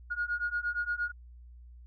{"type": "beating tone pair", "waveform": "sine", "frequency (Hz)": [1432, 1440.6], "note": ["F6", "F#6"], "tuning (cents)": [43, -47], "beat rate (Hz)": 8.6, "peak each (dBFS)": [-33, -32], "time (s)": [0.1, 1.12], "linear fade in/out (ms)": 20, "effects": ["tanh soft clip ceiling -22 dBFS", "added 60 Hz sine -48 dBFS peak until 1.86 s"]}